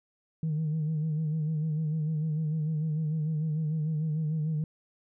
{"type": "tone with vibrato", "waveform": "sine", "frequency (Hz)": 155.56, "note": "D#3", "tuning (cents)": 0, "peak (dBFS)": -25, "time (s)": [0.43, 4.64], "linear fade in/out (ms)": 2, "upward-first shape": "sine", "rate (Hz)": 6.7, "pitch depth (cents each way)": 58, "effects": ["tanh soft clip ceiling -24 dBFS"]}